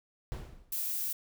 brown noise with exponential decay, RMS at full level -34 dBFS, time 0.32-0.83 s, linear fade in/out 0 ms, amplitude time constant 110 ms
violet noise, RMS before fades -34 dBFS, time 0.72-1.13 s, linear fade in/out 5 ms
effects none

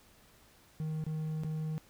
triangle tone with dropouts, 156.4 Hz, D#3, 9 cents sharp, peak -31 dBFS, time 0.8-1.78 s, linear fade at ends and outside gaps 0 ms, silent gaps 1.04-1.065 / 1.435-1.446 s, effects pink hiss -62 dBFS RMS until 1.89 s

